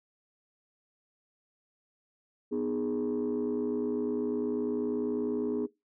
sine chord, G# minor, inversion first, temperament equal with one note detuned, 246.9 / 307 / 415.3 Hz, B3 / D#4 / G#4, 0 / -23 / 0 cents, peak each -31 / -33 / -30 dBFS, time 2.51-5.67 s, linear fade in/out 20 ms, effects noise-tail reverb RT60 0.2 s tail -20 dB re dry + tanh soft clip ceiling -24 dBFS

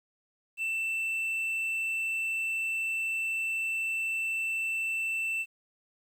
triangle tone, 2668 Hz, E7, 20 cents sharp, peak -27 dBFS, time 0.57-5.46 s, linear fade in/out 50 ms, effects 10-bit

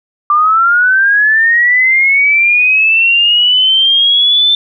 sine linear sweep, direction up, 1174.7 to 3559 Hz, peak -6 dBFS, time 0.3-4.55 s, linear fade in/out 2 ms, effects none

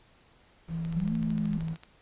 brown noise, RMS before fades -44 dBFS, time 0.68-1.75 s, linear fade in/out 5 ms
sine tone with pitch glide, 164.81 to 162.26 Hz, E3 to E3, 0 to -27 cents, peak -30 dBFS, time 0.68-1.77 s, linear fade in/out 50 ms, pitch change -27 cents, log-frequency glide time 1.06-1.58 s
click train, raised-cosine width 0.2 ms, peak -29 dBFS, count 14, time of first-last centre 0.85-1.835 s, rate 13.2 Hz
sine linear two-way sweep, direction up then down, 170 to 224.6 to 205.8 Hz, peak -28 dBFS, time 0.96-1.58 s, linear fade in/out 10 ms, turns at 1.13 s
effects pink hiss -61 dBFS RMS until 2.01 s + resampled to 8000 Hz

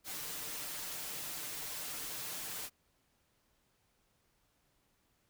white noise with comb filter, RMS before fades -42 dBFS, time 0.04-2.7 s, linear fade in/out 50 ms, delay 6.6 ms, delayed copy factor +0.6, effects pink hiss -75 dBFS RMS until 5.29 s

